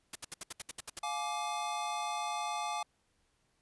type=noise bursts; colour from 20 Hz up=white; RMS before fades=-40 dBFS; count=10; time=0.13-0.992 s; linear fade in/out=5 ms; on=25 ms; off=68 ms
type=chord; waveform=square; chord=D diminished; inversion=first; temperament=just; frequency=704.8 / 845.8 / 1174.7 Hz; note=F5 / Ab5 / D6; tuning=+16 / +31 / 0 cents; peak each=-41 / -38 / -40 dBFS; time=1.03-2.83 s; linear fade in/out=5 ms
effects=pink hiss -75 dBFS RMS until 3.61 s + resampled to 24000 Hz